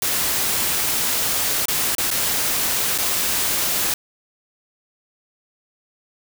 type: noise with dropouts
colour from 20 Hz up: white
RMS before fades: -21 dBFS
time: 0.02-3.94 s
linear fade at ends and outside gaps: 2 ms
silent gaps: 1.656-1.683 / 1.951-1.982 / 2.105-2.112 / 2.979-2.984 s
effects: none